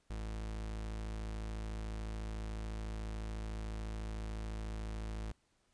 40% pulse tone, 53.9 Hz, A1, 35 cents flat, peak -38 dBFS, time 0.1-5.32 s, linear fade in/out 5 ms, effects pink hiss -75 dBFS RMS until 5.73 s + resampled to 22050 Hz

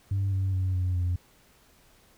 sine tone with pitch steps, 98 / 95.6 / 93.25 / 90.96 / 88.73 Hz, G2 / G2 / F#2 / F#2 / F2, 0 / -43 / +14 / -29 / +28 cents, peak -22 dBFS, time 0.11-1.16 s, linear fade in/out 5 ms, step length 210 ms, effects tanh soft clip ceiling -22 dBFS + pink hiss -60 dBFS RMS until 2.17 s

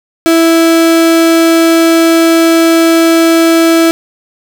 35% pulse tone, 329.6 Hz, E4, in tune, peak -3 dBFS, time 0.26-3.91 s, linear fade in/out 0 ms, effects none

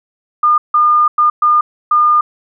sine tone bursts at uneven times, 1212 Hz, D#6, 46 cents flat, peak -7 dBFS, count 5, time 0.43-0.58 / 0.74-1.08 / 1.18-1.3 / 1.42-1.61 / 1.91-2.21 s, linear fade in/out 5 ms, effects none

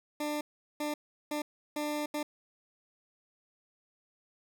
20% pulse tone bursts at uneven times, 297.9 Hz, D4, 25 cents sharp, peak -27 dBFS, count 5, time 0.2-0.41 / 0.8-0.94 / 1.31-1.42 / 1.76-2.06 / 2.14-2.23 s, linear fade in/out 5 ms, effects none

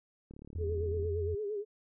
click train, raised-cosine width 3 ms, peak -36 dBFS, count 28, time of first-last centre 0.31-1.054 s, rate 36.3 Hz
sine tone with pitch glide, 82.8 to 84.69 Hz, E2 to E2, +8 to +47 cents, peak -33 dBFS, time 0.55-1.35 s, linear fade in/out 5 ms, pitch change +39 cents, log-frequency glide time 0.7-1.16 s
sine tone with vibrato, 415.3 Hz, G#4, in tune, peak -33 dBFS, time 0.58-1.65 s, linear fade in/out 50 ms, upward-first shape sine, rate 8.7 Hz, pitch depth 72 cents each way
effects none

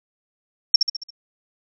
sine tone with echo, 5480 Hz, F8, 34 cents flat, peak -6 dBFS, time 0.74-0.76 s, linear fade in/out 5 ms, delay 69 ms, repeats 5, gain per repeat -6 dB, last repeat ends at 1.105 s, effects none

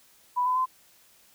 sine tone with pitch steps, 987.8 / 1008 / 1028.6 Hz, B5 / B5 / C6, 0 / +35 / -30 cents, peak -22 dBFS, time 0.36-0.66 s, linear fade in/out 20 ms, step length 100 ms, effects white hiss -59 dBFS RMS until 1.34 s

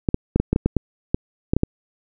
clicks, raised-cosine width 3 ms, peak -4 dBFS, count 12, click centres 0.088 / 0.144 / 0.36 / 0.4 / 0.53 / 0.561 / 0.66 / 0.767 / 1.145 / 1.535 / 1.566 / 1.634 s, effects none

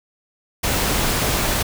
pink noise, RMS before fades -20 dBFS, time 0.63-1.63 s, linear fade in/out 10 ms, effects none

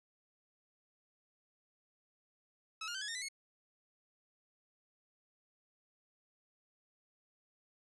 15% pulse tone with pitch steps, 1297 / 1414.4 / 1542.4 / 1682 / 1834.2 / 2000 / 2181 Hz, E6 / F6 / G6 / G#6 / A#6 / B6 / C#7, -28 / +22 / -28 / +22 / -29 / +21 / -29 cents, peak -33 dBFS, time 2.81-3.286 s, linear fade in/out 5 ms, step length 68 ms, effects resampled to 24000 Hz

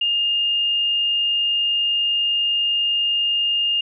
sine tone, 2825 Hz, F7, 19 cents sharp, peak -17 dBFS, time 0.01-3.81 s, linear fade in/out 5 ms, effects none

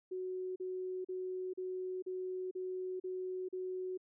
sine tone bursts, 370 Hz, F#4, in tune, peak -37 dBFS, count 8, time 0.11-3.976 s, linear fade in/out 10 ms, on 450 ms, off 38 ms, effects none

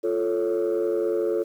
sine chord, F augmented, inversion none, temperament equal, 349.2 / 440 / 554.4 Hz, F4 / A4 / C#5, 0 / 0 / 0 cents, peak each -24 / -23 / -27 dBFS, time 0.03-1.44 s, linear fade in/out 20 ms, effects tanh soft clip ceiling -17 dBFS + 9-bit

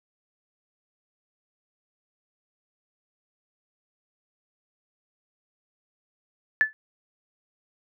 sine tone with exponential decay, 1741 Hz, A6, 19 cents flat, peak -12 dBFS, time 6.61-6.73 s, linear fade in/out 0 ms, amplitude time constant 25 ms, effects none

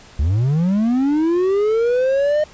triangle linear sweep, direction up, 65.6 to 615 Hz, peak -12 dBFS, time 0.19-2.44 s, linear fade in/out 5 ms, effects pink hiss -44 dBFS RMS until 2.53 s + resampled to 16000 Hz

